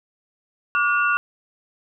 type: tone cluster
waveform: sine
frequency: 1162 / 1438 / 2702 Hz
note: D6 / F#6 / E7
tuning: -19 / -50 / +42 cents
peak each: -22 / -19 / -26 dBFS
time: 0.75-1.17 s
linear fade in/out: 0 ms
effects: none